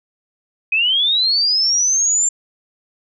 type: linear sweep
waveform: sine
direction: up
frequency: 2489 to 7350 Hz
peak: -13 dBFS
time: 0.72-2.29 s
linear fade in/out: 5 ms
effects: none